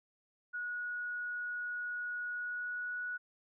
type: tone with pitch glide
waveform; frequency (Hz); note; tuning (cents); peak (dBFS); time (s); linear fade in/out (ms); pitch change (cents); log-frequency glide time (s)
sine; 1457 to 1468.8; F#6 to F#6; -27 to -13; -36; 0.53-3.18; 20; +14; 2.32-3.04
effects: none